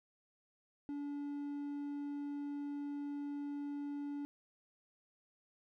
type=tone; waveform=triangle; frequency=287.3 Hz; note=D4; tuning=38 cents flat; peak=-37 dBFS; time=0.89-4.25 s; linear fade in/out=0 ms; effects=none